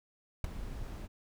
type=noise with ADSR envelope; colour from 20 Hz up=brown; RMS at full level=-28 dBFS; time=0.44-1.08 s; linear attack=4 ms; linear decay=10 ms; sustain=-13 dB; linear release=32 ms; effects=none